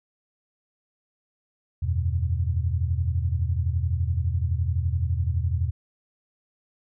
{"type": "chord", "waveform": "sine", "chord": "E suspended second", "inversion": "none", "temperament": "equal with one note detuned", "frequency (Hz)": [82.41, 94.22, 123.47], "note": ["E2", "F#2", "B2"], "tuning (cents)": [0, 32, 0], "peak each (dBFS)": [-24, -27, -29], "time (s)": [1.82, 5.71], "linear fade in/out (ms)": 10, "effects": []}